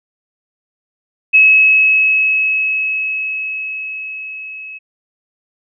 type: tone with level ramp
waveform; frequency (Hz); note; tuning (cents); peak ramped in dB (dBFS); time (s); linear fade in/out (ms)
sine; 2574; E7; -42; -4 to -28; 1.33-4.79; 20
effects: none